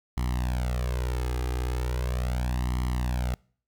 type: tone with flanger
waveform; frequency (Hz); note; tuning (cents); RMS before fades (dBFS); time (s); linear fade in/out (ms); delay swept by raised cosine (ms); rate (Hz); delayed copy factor
sawtooth; 61.74; B1; 0; -28; 0.17-3.34; 0; 0.97 to 2.47; 0.38; +0.95
effects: noise-tail reverb RT60 0.5 s tail -26 dB re dry